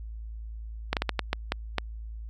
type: slowing click train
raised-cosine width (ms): 0.3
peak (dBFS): -9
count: 8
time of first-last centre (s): 0.93-1.783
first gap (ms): 38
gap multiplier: 1.38
effects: added 55 Hz sine -36 dBFS peak until 2.29 s